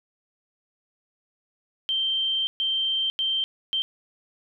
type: tone bursts at uneven times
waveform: sine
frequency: 3136 Hz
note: G7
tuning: in tune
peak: -22 dBFS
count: 4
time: 1.89-2.47 / 2.6-3.1 / 3.19-3.44 / 3.73-3.82 s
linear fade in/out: 0 ms
effects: none